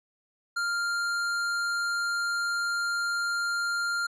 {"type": "tone", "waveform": "square", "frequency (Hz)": 1396.9, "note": "F6", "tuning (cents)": 0, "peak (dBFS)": -27, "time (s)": [0.56, 4.07], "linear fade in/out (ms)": 10, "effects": ["low-pass 8000 Hz 12 dB/octave"]}